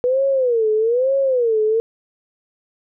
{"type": "tone with vibrato", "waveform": "sine", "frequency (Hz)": 485.3, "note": "B4", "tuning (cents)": -30, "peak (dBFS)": -14, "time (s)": [0.04, 1.8], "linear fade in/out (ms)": 0, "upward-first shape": "sine", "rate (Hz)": 1.1, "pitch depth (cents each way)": 210, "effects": []}